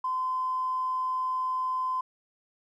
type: tone with tanh clipping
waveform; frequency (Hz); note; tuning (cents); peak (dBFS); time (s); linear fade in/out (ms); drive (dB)
triangle; 1027; C6; -33; -26; 0.04-2.01; 5; 2
effects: none